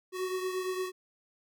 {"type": "beating tone pair", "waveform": "square", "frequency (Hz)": [370, 378.7], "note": ["F#4", "F#4"], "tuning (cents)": [0, 40], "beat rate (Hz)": 8.7, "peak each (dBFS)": [-33, -40], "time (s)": [0.12, 0.92], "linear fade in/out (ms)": 50, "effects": []}